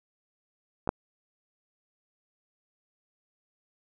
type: clicks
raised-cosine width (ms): 1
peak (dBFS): -19 / -8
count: 2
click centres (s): 0.875 / 0.891
effects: none